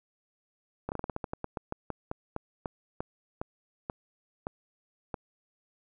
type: slowing click train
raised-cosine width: 1 ms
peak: -19 dBFS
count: 21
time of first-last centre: 0.89-5.142 s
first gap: 29 ms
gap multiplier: 1.18
effects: none